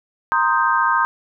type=chord; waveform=sine; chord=C minor seventh; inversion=third; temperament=equal; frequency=932.3 / 1046.5 / 1244.5 / 1568 Hz; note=Bb5 / C6 / Eb6 / G6; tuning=0 / 0 / 0 / 0 cents; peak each=-20 dBFS; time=0.32-1.05 s; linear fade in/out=0 ms; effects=none